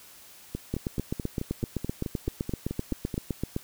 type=two click trains; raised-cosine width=3 ms; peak=-15 / -18 dBFS; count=23 / 13; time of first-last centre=0.74-3.564 / 0.55-3.142 s; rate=7.79 / 4.63 Hz; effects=white hiss -51 dBFS RMS until 3.63 s